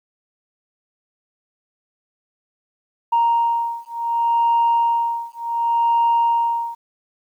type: beating tone pair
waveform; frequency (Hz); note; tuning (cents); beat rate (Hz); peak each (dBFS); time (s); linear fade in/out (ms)
sine; 932.3 / 932.98; A#5 / A#5; 0 / +1; 0.68; -18; 3.12-6.75; 10
effects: tanh soft clip ceiling -10 dBFS + 9-bit